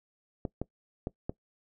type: clicks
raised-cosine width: 2 ms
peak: -19 dBFS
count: 4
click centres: 0.452 / 0.616 / 1.071 / 1.295 s
effects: noise-tail reverb RT60 0.1 s tail -21 dB re dry